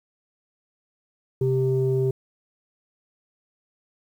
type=tone pair together; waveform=sine; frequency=130.91 / 392 Hz; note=C3 / G4; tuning=+1 / 0 cents; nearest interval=octave + perfect fifth; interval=1899 cents; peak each=-21 dBFS; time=1.41-2.11 s; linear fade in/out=5 ms; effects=tanh soft clip ceiling -13 dBFS + 9-bit